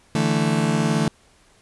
35% pulse chord, D suspended second, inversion none, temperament just, 146.83 / 165.19 / 220.2 Hz, D3 / E3 / A3, 0 / +4 / +2 cents, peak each -22 / -21 / -20 dBFS, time 0.15-1.08 s, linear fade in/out 2 ms, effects pink hiss -56 dBFS RMS until 1.61 s + resampled to 24000 Hz

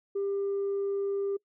sine tone, 397.4 Hz, G4, 24 cents sharp, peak -26 dBFS, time 0.15-1.37 s, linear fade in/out 10 ms, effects noise-tail reverb RT60 0.1 s tail -24 dB re dry + tanh soft clip ceiling -25 dBFS

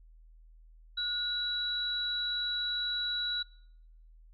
sine tone pair together, 1445 / 3914 Hz, F#6 / B7, -41 / -16 cents, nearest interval octave + perfect fourth, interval 1725 cents, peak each -38 / -31 dBFS, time 0.97-3.43 s, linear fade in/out 10 ms, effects noise-tail reverb RT60 0.8 s tail -26 dB re dry + added 40 Hz sine -53 dBFS peak until 4.33 s

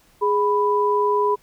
sine tone pair together, 414.4 / 990 Hz, G#4 / B5, -4 / +4 cents, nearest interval octave + minor third, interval 1508 cents, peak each -19 dBFS, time 0.21-1.36 s, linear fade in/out 20 ms, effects pink hiss -57 dBFS RMS until 1.42 s

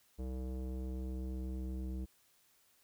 square tone with low-pass filter sweep, 64 Hz, C2, 38 cents flat, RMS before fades -40 dBFS, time 0.18-2.06 s, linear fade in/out 20 ms, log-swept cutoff 480 to 310 Hz, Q 1.6, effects white hiss -70 dBFS RMS until 2.83 s

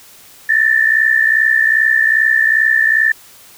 sine tone pair together, 1760 / 1822.5 Hz, A6 / A#6, 0 / -40 cents, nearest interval minor second, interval 60 cents, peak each -11 / -14 dBFS, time 0.49-3.12 s, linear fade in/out 5 ms, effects white hiss -42 dBFS RMS until 3.57 s

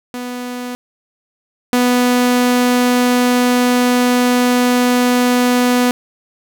sawtooth tone pair in turn, 246.9 / 246.9 Hz, B3 / B3, 0 / 0 cents, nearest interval unison, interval 0 cents, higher neither, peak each -19 / -7 dBFS, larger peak second, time 0.14-0.75 / 1.73-5.91 s, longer second, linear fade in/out 0 ms, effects none

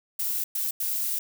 violet noise bursts at uneven times, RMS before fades -28 dBFS, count 3, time 0.19-0.44 / 0.55-0.71 / 0.8-1.19 s, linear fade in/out 5 ms, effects none

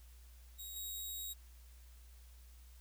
5% pulse tone with level steps, 3801 Hz, A#7, 33 cents sharp, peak -38 / -34 dBFS, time 0.58-1.34 s, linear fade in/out 20 ms, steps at 0.76 s, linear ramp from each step 5 ms, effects added 60 Hz sine -55 dBFS peak until 2.8 s + white hiss -67 dBFS RMS until 2.8 s

